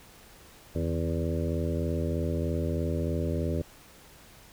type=harmonic tone with a mistuned harmonic; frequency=83.2 Hz; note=E2; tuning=17 cents sharp; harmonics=1 / 2 / 3 / 4 / 5 / 6 / 7; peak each=-30 / -33 / -35 / -36 / -37 / -38 / -38 dBFS; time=0.75-3.62 s; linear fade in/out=5 ms; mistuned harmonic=2; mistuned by=-83 cents; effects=pink hiss -53 dBFS RMS until 4.52 s